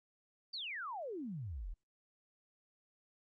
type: exponential sweep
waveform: sine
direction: down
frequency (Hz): 4778 to 33.5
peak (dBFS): -40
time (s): 0.53-1.74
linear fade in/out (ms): 10
effects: Opus 48 kbps